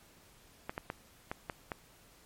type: clicks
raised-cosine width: 0.5 ms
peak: -21 dBFS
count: 6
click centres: 0.695 / 0.779 / 0.901 / 1.315 / 1.498 / 1.718 s
effects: pink hiss -61 dBFS RMS until 2.25 s + MP3 64 kbps